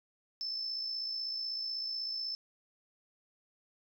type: tone with amplitude modulation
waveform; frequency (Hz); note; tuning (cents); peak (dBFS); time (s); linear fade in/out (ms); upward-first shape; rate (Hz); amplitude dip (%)
sine; 5274; E8; 0; -32; 0.41-2.35; 0; sine; 56.1; 45
effects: tanh soft clip ceiling -28 dBFS